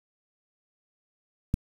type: click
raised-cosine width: 5 ms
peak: -11 dBFS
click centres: 1.541 s
effects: 7-bit